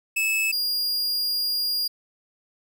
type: tone pair in turn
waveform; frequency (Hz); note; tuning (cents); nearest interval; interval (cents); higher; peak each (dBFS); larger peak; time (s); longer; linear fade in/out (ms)
45% pulse; 2607 / 4831; E7 / D8; -20 / +48; major seventh; 1068; second; -21 / -22; first; 0.16-0.52 / 0.52-1.88; second; 10
effects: none